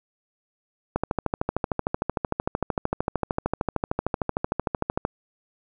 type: click train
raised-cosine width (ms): 1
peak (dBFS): -9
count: 55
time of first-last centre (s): 0.96-5.051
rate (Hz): 13.2
effects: none